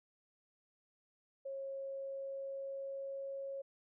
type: tone with pitch glide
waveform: sine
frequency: 544 to 547.5 Hz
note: C#5 to C#5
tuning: -33 to -22 cents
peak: -40 dBFS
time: 1.45-3.62 s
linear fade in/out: 10 ms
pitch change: +11 cents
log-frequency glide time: 1.75-3.29 s
effects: none